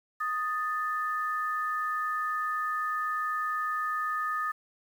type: tone pair together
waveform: sine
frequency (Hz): 1244 / 1764.9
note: D#6 / A6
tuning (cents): -1 / +5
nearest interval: tritone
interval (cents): 606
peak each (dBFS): -29 / -34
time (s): 0.2-4.52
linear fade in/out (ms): 10
effects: 9-bit